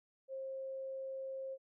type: tone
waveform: sine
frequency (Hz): 533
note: C5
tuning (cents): +32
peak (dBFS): -40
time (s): 0.28-1.58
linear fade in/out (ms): 50
effects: none